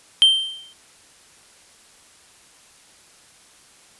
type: tone with exponential decay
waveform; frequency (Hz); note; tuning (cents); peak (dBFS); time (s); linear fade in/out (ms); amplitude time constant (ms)
triangle; 3136; G7; 0; -6; 0.22-0.73; 0; 110
effects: white hiss -51 dBFS RMS until 3.99 s + resampled to 24000 Hz